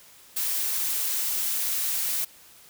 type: noise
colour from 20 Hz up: blue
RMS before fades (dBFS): -27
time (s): 0.36-2.25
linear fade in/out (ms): 10
effects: white hiss -52 dBFS RMS until 2.69 s